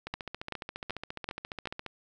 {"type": "two click trains", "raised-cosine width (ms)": 0.3, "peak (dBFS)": [-21, -18], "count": [27, 5], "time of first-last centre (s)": [[0.07, 1.863], [0.14, 1.673]], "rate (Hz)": [14.5, 2.61], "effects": []}